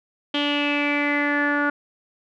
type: tone with low-pass filter sweep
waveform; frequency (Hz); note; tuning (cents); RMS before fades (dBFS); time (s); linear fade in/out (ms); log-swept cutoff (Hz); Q
sawtooth; 290; D4; -22; -22; 0.34-1.7; 5; 3200 to 1500; 7.5
effects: none

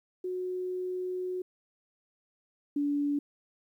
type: tone pair in turn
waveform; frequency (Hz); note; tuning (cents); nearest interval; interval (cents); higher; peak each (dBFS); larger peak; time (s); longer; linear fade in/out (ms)
sine; 366.2 / 288.1; F#4 / D4; -18 / -33; major third; 415; first; -31 / -26; second; 0.24-1.42 / 2.76-3.19; first; 5
effects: 11-bit

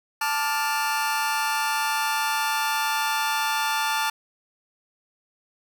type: chord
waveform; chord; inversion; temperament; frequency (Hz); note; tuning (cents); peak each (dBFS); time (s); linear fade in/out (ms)
sawtooth; D minor; second; just; 881 / 1174.7 / 1409.6; A5 / D6 / F6; +2 / 0 / +16; -21 / -26 / -25; 0.21-4.1; 5
effects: none

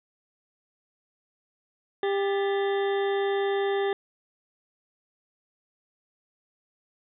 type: harmonic tone with a mistuned harmonic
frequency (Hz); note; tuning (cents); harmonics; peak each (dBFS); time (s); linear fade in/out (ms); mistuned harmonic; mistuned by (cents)
397.2; G4; +23; 1 / 2 / 3 / 4 / 5 / 7 / 8 / 9; -24 / -32 / -40 / -37 / -40 / -51 / -47 / -42; 2.03-3.93; 2; 4; +150
effects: none

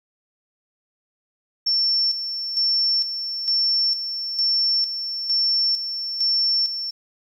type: tone with tremolo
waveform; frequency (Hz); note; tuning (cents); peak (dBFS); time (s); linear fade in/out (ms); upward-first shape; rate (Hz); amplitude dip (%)
sine; 5420; E8; +47; -17; 1.66-6.91; 10; square; 1.1; 60
effects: 9-bit

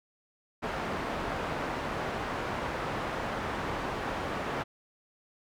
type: low-pass noise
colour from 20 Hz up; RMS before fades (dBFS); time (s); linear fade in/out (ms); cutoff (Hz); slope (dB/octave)
white; -34; 0.62-4.64; 20; 1200; 12
effects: none

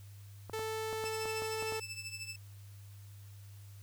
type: clicks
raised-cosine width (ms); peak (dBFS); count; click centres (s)
1; -30; 8; 0.497 / 0.593 / 0.929 / 1.04 / 1.256 / 1.421 / 1.625 / 1.723
type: tone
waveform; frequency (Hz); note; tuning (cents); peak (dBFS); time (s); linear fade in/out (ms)
sawtooth; 440; A4; 0; -32; 0.53-1.8; 5
type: tone with tremolo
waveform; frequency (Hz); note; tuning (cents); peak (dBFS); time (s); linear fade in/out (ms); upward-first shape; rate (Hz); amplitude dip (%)
20% pulse; 2637; E7; 0; -34; 1.05-2.36; 5; triangle; 13; 80
effects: added 100 Hz sine -49 dBFS peak until 3.82 s + white hiss -63 dBFS RMS until 3.82 s

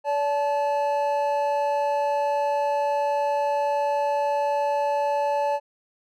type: tone pair together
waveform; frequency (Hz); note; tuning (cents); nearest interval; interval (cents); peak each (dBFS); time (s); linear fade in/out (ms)
triangle; 573 / 869.3; D5 / A5; -43 / -21; perfect fifth; 722; -22; 0.04-5.6; 50
effects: none

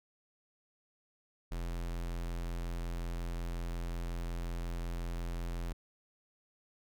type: tone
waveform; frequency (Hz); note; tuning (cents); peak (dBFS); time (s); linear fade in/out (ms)
square; 42.76; F1; -36; -36; 1.51-5.73; 10
effects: none

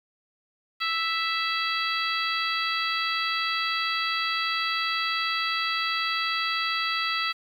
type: harmonic tone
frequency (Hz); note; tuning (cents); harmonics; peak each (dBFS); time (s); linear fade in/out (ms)
659.3; E5; 0; 2 / 3 / 4 / 5 / 6 / 7; -29 / -31 / -32 / -33 / -34 / -34; 0.8-7.33; 20
effects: 9-bit

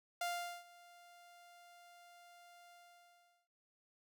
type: tone with ADSR envelope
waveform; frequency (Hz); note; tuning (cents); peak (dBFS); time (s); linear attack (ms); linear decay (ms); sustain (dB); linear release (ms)
sawtooth; 698.5; F5; 0; -32; 0.21-3.48; 4; 420; -23; 760
effects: none

